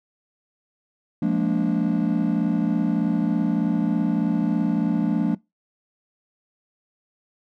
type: chord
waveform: triangle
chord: Bb dominant seventh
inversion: second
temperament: just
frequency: 174.81 / 209.8 / 233.1 / 291.4 Hz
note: F3 / Ab3 / Bb3 / D4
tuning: +2 / +18 / 0 / -13 cents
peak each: -22 dBFS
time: 1.22-5.35 s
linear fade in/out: 5 ms
effects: noise-tail reverb RT60 0.2 s tail -22 dB re dry + tanh soft clip ceiling -10 dBFS